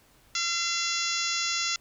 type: harmonic tone with a mistuned harmonic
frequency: 683 Hz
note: F5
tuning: 39 cents flat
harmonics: 2 / 3 / 4 / 5 / 6 / 7 / 8 / 9 / 10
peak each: -35 / -35 / -35 / -35 / -35 / -35 / -35 / -35 / -35 dBFS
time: 0.35-1.76 s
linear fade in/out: 2 ms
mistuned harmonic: 7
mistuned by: +17 cents
effects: pink hiss -60 dBFS RMS until 1.8 s